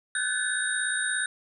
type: tone cluster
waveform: sine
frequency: 1493 / 1550 / 1730 / 3742 / 8970 Hz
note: F#6 / G6 / A6 / A#7 / C#9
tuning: +15 / -20 / -30 / +6 / +19 cents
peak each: -30 / -33 / -32 / -35 / -31 dBFS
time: 0.15-1.26 s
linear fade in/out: 2 ms
effects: none